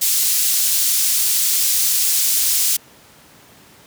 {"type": "high-pass noise", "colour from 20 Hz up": "pink", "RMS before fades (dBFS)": -17, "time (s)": [0.01, 2.77], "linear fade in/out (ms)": 10, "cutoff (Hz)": 6000, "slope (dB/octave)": 12, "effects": ["pink hiss -47 dBFS RMS until 3.86 s", "high-pass 100 Hz 12 dB/octave"]}